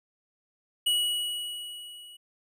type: tone with level ramp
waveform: square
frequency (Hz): 2922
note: F#7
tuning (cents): -22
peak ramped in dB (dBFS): -22 to -47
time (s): 0.86-2.17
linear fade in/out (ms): 10
effects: none